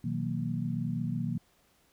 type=chord; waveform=sine; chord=B major seventh; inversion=none; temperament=equal with one note detuned; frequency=123.47 / 159.29 / 185 / 233.1 Hz; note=B2 / D#3 / F#3 / A#3; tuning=0 / +41 / 0 / 0 cents; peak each=-35 / -34 / -37 / -35 dBFS; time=0.04-1.38 s; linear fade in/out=5 ms; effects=pink hiss -67 dBFS RMS until 1.92 s